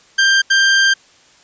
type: tone bursts at uneven times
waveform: sawtooth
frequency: 1583 Hz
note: G6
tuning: 17 cents sharp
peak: -6 dBFS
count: 2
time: 0.18-0.42 / 0.5-0.94 s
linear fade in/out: 10 ms
effects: white hiss -49 dBFS RMS until 1.43 s + resampled to 16000 Hz